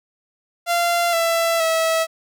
sawtooth tone with pitch steps, 690 / 667 / 650 Hz, F5 / E5 / E5, -21 / +20 / -24 cents, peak -13 dBFS, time 0.66-2.07 s, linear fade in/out 50 ms, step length 470 ms, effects none

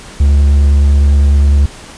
triangle tone with vibrato, 71 Hz, C#2, 42 cents sharp, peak -3 dBFS, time 0.2-1.66 s, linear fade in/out 5 ms, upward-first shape square, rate 9.9 Hz, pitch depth 9 cents each way, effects pink hiss -33 dBFS RMS until 1.97 s + resampled to 22050 Hz

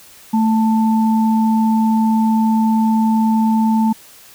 sine tone pair together, 221.2 / 885 Hz, A3 / A5, +9 / +10 cents, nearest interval 2 octaves, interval 2401 cents, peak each -12 / -20 dBFS, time 0.33-3.93 s, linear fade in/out 10 ms, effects white hiss -43 dBFS RMS until 4.34 s

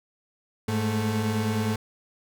35% pulse tone pair together, 105.15 / 220 Hz, G#2 / A3, +22 / 0 cents, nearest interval octave + minor second, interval 1278 cents, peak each -25 dBFS, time 0.68-1.76 s, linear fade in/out 5 ms, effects none

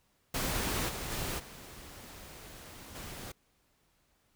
pink noise with level steps, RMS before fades -33 / -39 / -36 / -49 / -44 dBFS, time 0.34-3.32 s, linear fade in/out 5 ms, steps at 0.88 / 1.1 / 1.38 / 2.94 s, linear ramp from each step 20 ms, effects pink hiss -72 dBFS RMS until 4.35 s

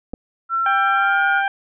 clicks, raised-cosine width 2 ms, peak -17 dBFS, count 2, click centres 0.135 / 0.139 s
sine tone with pitch glide, 1351 to 1429.7 Hz, E6 to F6, +42 to +40 cents, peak -17 dBFS, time 0.49-1.43 s, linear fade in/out 50 ms, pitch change +98 cents, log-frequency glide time 0.92-1.22 s
harmonic tone, 789 Hz, G5, 11 cents sharp, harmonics 1 / 2 / 3 / 4, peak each -20 / -21 / -31 / -36 dBFS, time 0.66-1.48 s, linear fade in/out 2 ms
effects none

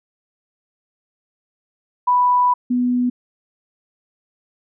sine tone pair in turn, 987.8 / 246.9 Hz, B5 / B3, 0 / 0 cents, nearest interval 2 octaves, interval 2400 cents, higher first, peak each -12 / -15 dBFS, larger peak first, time 2.07-2.54 / 2.7-3.1 s, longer first, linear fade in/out 10 ms, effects none

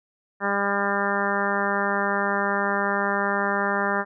harmonic tone, 200.3 Hz, G3, 38 cents sharp, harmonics 1 / 2 / 3 / 4 / 5 / 6 / 7 / 8 / 9, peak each -30 / -30 / -30 / -30 / -30 / -30 / -30 / -30 / -30 dBFS, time 0.4-4.05 s, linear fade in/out 50 ms, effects none

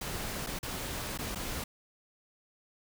pink noise with dropouts, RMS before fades -37 dBFS, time 0.01-1.64 s, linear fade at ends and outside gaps 5 ms, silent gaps 0.465-0.469 / 0.59-0.629 / 1.177-1.187 / 1.349-1.356 s, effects none

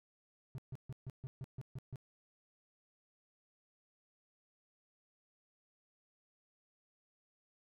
triangle tone bursts, 130.81 Hz, C3, in tune, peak -39 dBFS, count 9, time 0.55-1.958 s, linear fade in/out 0 ms, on 32 ms, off 140 ms, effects none

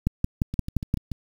two click trains, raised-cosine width 5 ms, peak -18 / -9 dBFS, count 5 / 6, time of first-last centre 0.54-1.117 / 0.07-0.941 s, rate 6.93 / 5.74 Hz, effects 7-bit

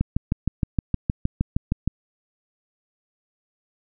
click train, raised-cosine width 5 ms, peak -8 dBFS, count 13, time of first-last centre 0.01-1.876 s, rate 6.43 Hz, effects none

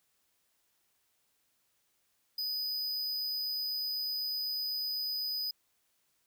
square tone, 4984 Hz, D#8, 2 cents sharp, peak -33 dBFS, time 2.38-5.51 s, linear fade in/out 5 ms, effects white hiss -75 dBFS RMS until 6.26 s

